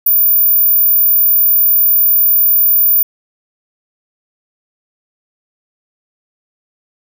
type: tone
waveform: sine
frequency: 14830 Hz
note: A#9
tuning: 10 cents flat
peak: -7 dBFS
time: 0.06-3.03 s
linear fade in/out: 5 ms
effects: none